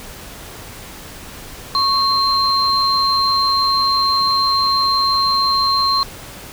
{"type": "tone pair together", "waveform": "sine", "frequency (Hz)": [1100, 4153], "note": ["C#6", "C8"], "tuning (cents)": [-14, -14], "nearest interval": "octave + major seventh", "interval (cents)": 2300, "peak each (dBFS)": -16, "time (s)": [1.75, 6.03], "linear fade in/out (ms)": 0, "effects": ["pink hiss -35 dBFS RMS until 6.52 s"]}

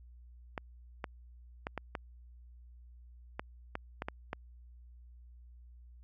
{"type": "clicks", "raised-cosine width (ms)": 0.5, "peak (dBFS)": -21, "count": 10, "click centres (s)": [0.578, 1.042, 1.669, 1.777, 1.952, 3.395, 3.754, 4.021, 4.085, 4.331], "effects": ["added 60 Hz sine -52 dBFS peak until 6.03 s"]}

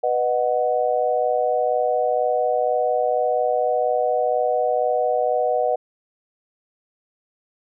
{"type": "chord", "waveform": "sine", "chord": "B major", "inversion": "none", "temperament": "equal with one note detuned", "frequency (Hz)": [493.9, 615.8, 740], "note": ["B4", "D#5", "F#5"], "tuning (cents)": [0, -18, 0], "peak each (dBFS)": -22, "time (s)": [0.03, 5.76], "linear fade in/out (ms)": 10, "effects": []}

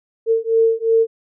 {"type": "beating tone pair", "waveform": "sine", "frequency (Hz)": [451, 453.8], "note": ["A4", "A#4"], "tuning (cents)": [43, -47], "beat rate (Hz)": 2.8, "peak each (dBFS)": -16, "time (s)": [0.26, 1.07], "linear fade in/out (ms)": 50, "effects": []}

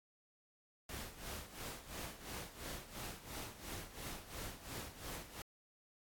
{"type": "noise with tremolo", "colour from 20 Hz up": "pink", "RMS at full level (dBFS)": -45, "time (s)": [0.89, 5.42], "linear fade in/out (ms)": 2, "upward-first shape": "sine", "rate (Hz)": 2.9, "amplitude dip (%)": 75, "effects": ["AAC 64 kbps"]}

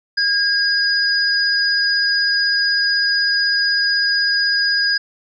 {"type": "tone pair together", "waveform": "sine", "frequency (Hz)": [1628, 4942], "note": ["G#6", "D#8"], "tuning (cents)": [-35, -13], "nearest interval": "octave + perfect fifth", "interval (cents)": 1922, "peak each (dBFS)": -17, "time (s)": [0.17, 4.98], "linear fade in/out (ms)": 10, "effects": []}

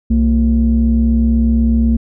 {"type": "tone pair together", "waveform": "sine", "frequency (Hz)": [64.01, 228.1], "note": ["C2", "A#3"], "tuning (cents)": [-37, -37], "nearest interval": "octave + minor seventh", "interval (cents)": 2200, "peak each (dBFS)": -11, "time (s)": [0.1, 1.97], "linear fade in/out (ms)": 10, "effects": ["tanh soft clip ceiling -4 dBFS"]}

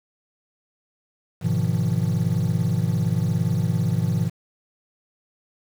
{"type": "chord", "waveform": "triangle", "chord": "F half-diminished seventh", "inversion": "first", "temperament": "just", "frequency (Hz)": [104.77, 125.72, 157.15, 174.61], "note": ["Ab2", "Cb3", "Eb3", "F3"], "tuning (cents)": [16, 31, 18, 0], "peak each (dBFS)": -23, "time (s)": [1.41, 4.31], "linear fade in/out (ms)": 50, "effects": ["7-bit"]}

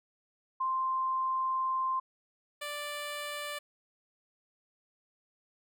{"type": "tone pair in turn", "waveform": ["sine", "10% pulse"], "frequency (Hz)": [1046.5, 587.3], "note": ["C6", "D5"], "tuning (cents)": [0, 0], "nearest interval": "minor seventh", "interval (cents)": 1000, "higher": "first", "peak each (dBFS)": -28, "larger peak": "neither", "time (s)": [[0.6, 2], [2.61, 3.59]], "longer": "first", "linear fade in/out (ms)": 10, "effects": []}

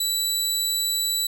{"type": "tone", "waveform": "20% pulse", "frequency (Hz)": 3951, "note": "B7", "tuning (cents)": 0, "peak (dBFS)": -16, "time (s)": [0, 1.27], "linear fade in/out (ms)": 5, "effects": []}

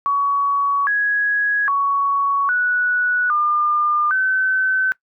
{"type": "tone with pitch steps", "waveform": "sine", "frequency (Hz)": [1125, 1665, 1118, 1473, 1203, 1527], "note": ["C#6", "G#6", "C#6", "F#6", "D6", "G6"], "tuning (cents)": [25, 4, 14, -8, 41, -46], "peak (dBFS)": -15, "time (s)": [0.06, 4.92], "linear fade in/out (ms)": 0, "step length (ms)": 810, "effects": ["noise-tail reverb RT60 0.1 s tail -20 dB re dry"]}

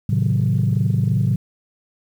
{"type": "chord", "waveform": "sine", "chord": "A diminished seventh", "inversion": "none", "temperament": "equal with one note detuned", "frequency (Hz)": [110, 133.41, 155.56, 185], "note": ["A2", "C3", "Eb3", "Gb3"], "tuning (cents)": [0, 34, 0, 0], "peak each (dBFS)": [-18, -19, -23, -22], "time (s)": [0.09, 1.36], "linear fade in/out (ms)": 5, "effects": ["tanh soft clip ceiling -9 dBFS", "8-bit"]}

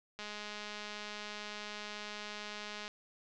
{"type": "click train", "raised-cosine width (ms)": 0.2, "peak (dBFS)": -26, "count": 563, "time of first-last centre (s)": [0.19, 2.879], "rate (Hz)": 209, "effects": ["low-pass 6000 Hz 12 dB/octave"]}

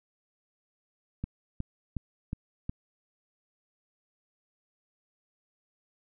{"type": "click train", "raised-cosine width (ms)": 5, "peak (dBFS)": -20, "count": 5, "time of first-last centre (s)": [1.24, 2.695], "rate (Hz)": 2.75, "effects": []}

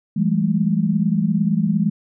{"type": "tone cluster", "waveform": "sine", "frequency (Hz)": [166.2, 197.3, 214.8], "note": ["E3", "G3", "A3"], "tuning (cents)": [15, 11, -41], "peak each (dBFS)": -20, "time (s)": [0.16, 1.9], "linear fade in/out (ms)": 10, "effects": []}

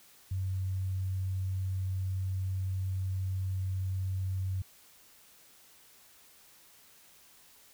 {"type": "tone", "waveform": "sine", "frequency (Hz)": 94.4, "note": "F#2", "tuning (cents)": 35, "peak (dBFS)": -30, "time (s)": [0.31, 4.62], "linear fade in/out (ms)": 5, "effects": ["white hiss -59 dBFS RMS until 7.73 s"]}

